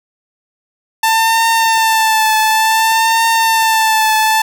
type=tone with vibrato; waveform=sawtooth; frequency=890 Hz; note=A5; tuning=20 cents sharp; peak=-6 dBFS; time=1.03-4.42 s; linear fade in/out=5 ms; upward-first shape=triangle; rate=0.56 Hz; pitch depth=41 cents each way; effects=none